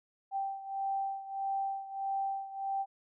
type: beating tone pair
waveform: sine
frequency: 782 / 783.6 Hz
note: G5 / G5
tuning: -4 / -1 cents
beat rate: 1.6 Hz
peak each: -34 / -38 dBFS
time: 0.31-2.86 s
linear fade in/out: 50 ms
effects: none